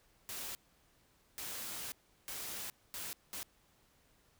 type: noise bursts at uneven times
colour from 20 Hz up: white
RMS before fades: -43 dBFS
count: 5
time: 0.29-0.55 / 1.38-1.92 / 2.28-2.7 / 2.94-3.13 / 3.33-3.43 s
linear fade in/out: 0 ms
effects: pink hiss -70 dBFS RMS until 4.39 s